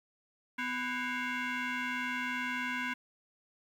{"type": "tone with frequency modulation", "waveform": "sine", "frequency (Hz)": 250, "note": "B3", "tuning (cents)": 21, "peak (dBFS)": -30, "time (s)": [0.58, 2.94], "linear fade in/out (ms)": 10, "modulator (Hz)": 623, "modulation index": 3.8, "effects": ["tanh soft clip ceiling -31 dBFS", "10-bit"]}